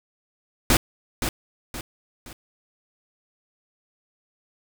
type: noise with echo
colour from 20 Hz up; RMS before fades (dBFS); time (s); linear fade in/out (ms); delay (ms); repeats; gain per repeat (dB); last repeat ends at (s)
pink; -17; 0.7-0.77; 2; 520; 3; -8; 2.33
effects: none